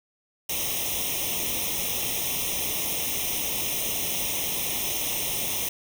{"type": "noise with comb filter", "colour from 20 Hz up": "white", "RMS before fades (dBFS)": -28, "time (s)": [0.49, 5.69], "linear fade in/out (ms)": 5, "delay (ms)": 0.33, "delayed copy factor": 1, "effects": []}